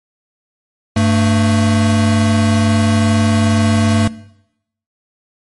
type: tone pair together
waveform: square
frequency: 98.8 / 223.1 Hz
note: G2 / A3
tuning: +14 / +24 cents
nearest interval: octave + major second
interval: 1410 cents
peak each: -14 dBFS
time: 0.96-4.08 s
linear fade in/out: 5 ms
effects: noise-tail reverb RT60 0.8 s tail -19 dB re dry + MP3 48 kbps

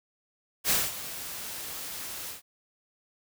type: noise with ADSR envelope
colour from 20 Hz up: white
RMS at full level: -23 dBFS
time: 0.64-2.42 s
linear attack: 64 ms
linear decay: 210 ms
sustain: -15 dB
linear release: 120 ms
effects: none

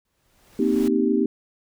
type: noise with exponential growth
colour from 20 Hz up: pink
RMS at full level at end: -36 dBFS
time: 0.05-0.88 s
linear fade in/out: 2 ms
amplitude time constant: 180 ms
type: chord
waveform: sine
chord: C minor seventh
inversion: third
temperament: equal with one note detuned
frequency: 233.1 / 260 / 311.1 / 392 Hz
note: Bb3 / C4 / Eb4 / G4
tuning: 0 / -11 / 0 / 0 cents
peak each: -23 dBFS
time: 0.59-1.26 s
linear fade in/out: 5 ms
effects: none

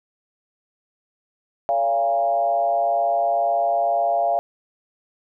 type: tone with frequency modulation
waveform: sine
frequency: 690 Hz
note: F5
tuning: 21 cents flat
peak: -17 dBFS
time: 1.69-4.39 s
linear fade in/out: 0 ms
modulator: 122 Hz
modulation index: 0.88
effects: none

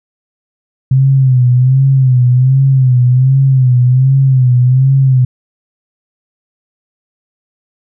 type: tone with vibrato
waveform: sine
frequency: 129.6 Hz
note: C3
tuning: 16 cents flat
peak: -5 dBFS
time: 0.91-5.25 s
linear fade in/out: 5 ms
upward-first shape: sine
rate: 1.3 Hz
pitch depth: 81 cents each way
effects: none

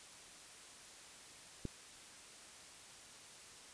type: click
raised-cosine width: 3 ms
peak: -27 dBFS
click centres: 1.653 s
effects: white hiss -56 dBFS RMS until 3.73 s + resampled to 22050 Hz

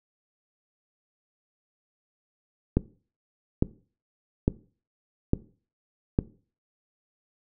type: click train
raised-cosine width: 3 ms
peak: -7 dBFS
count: 5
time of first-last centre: 2.77-6.189 s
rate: 1.17 Hz
effects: noise-tail reverb RT60 0.4 s tail -19 dB re dry

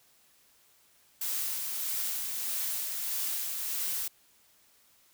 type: noise with tremolo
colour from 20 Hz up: blue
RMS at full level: -32 dBFS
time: 1.21-4.08 s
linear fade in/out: 5 ms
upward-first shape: sine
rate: 1.6 Hz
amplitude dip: 30%
effects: white hiss -64 dBFS RMS until 5.13 s

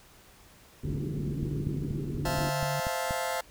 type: low-pass noise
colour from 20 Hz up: white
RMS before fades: -35 dBFS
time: 0.83-2.5 s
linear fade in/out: 10 ms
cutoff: 380 Hz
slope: 48 dB/octave
type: tone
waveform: sine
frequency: 145.3 Hz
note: D3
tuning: 18 cents flat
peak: -32 dBFS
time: 0.85-2.8 s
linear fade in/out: 2 ms
type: click train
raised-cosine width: 5 ms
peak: -22 dBFS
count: 8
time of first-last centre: 1.43-3.109 s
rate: 4.17 Hz
type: chord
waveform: sawtooth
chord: F major seventh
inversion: second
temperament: just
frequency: 523.8 / 654.8 / 698.5 / 873.1 Hz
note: C5 / E5 / F5 / A5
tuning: +2 / -12 / 0 / -14 cents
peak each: -31 dBFS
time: 2.25-3.41 s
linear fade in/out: 5 ms
effects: pink hiss -56 dBFS RMS until 3.5 s

